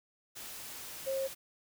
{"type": "tone in noise", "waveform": "sine", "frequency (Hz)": 537, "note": "C5", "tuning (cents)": 45, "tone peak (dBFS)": -31, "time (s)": [1.06, 1.28], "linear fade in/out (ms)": 20, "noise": "white", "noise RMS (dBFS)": -45, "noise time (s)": [0.35, 1.35], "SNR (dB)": 11, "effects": []}